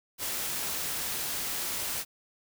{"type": "noise", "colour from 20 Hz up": "white", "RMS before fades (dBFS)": -33, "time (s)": [0.18, 2.05], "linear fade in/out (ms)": 50, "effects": []}